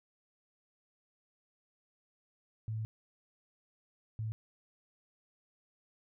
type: tone bursts at uneven times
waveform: sine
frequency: 110 Hz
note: A2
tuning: in tune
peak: -34 dBFS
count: 2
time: 2.68-2.85 / 4.19-4.32 s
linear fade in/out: 0 ms
effects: none